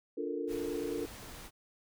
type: chord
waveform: sine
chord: Bb major seventh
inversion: first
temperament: just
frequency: 291.4 / 349.6 / 437 / 466.2 Hz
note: D4 / F4 / A4 / Bb4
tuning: -13 / +2 / -12 / 0 cents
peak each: -39 dBFS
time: 0.17-1.06 s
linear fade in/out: 10 ms
type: noise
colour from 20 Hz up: pink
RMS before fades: -48 dBFS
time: 0.47-1.51 s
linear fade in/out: 50 ms
effects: none